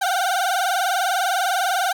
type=tone with vibrato; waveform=30% pulse; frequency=740 Hz; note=F#5; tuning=in tune; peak=-16 dBFS; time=0.01-1.93 s; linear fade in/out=10 ms; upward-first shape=triangle; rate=20 Hz; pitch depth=150 cents each way; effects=none